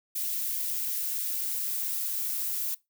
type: noise with high-pass filter sweep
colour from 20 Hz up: violet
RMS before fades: -31 dBFS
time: 0.15-2.75 s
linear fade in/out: 10 ms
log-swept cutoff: 2100 to 720 Hz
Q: 1.1
effects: noise-tail reverb RT60 0.2 s tail -21 dB re dry